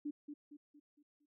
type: tone with echo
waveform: sine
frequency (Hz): 293.7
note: D4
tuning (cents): 0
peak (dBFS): -37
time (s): 0.05-0.11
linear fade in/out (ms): 10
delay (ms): 230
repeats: 5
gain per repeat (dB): -7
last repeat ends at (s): 1.26
effects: none